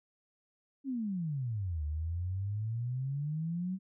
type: exponential two-way sweep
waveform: sine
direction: down then up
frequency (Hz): 282.7 to 73.42 to 192.3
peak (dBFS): -32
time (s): 0.84-3.79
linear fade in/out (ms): 50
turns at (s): 1.84
effects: none